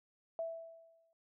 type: tone with exponential decay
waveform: sine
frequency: 659.3 Hz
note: E5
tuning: in tune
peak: -34 dBFS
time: 0.39-1.13 s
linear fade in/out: 1 ms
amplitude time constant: 160 ms
effects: none